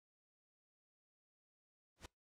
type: noise with exponential growth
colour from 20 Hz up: pink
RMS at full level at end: -45 dBFS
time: 1.96-2.06 s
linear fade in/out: 5 ms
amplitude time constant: 20 ms
effects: noise-tail reverb RT60 0.2 s tail -25 dB re dry + low-pass 8000 Hz 12 dB/octave